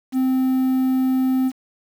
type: tone with quantisation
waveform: triangle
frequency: 260 Hz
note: C4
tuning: 11 cents flat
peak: -14 dBFS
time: 0.12-1.52 s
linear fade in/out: 50 ms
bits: 7
effects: none